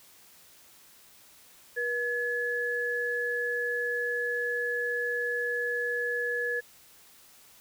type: tone pair together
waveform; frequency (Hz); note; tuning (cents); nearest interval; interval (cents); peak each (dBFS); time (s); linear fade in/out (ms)
sine; 481.3 / 1703.8; B4 / G#6; -45 / +44; octave + minor seventh; 2189; -32 / -29; 1.76-6.61; 20
effects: white hiss -56 dBFS RMS until 7.6 s